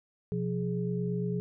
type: tone cluster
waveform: sine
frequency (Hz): 127.8 / 176.6 / 418.2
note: C3 / F3 / G#4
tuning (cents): -40 / +20 / +12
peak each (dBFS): -34 / -31 / -35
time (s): 0.32-1.4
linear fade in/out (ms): 0
effects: none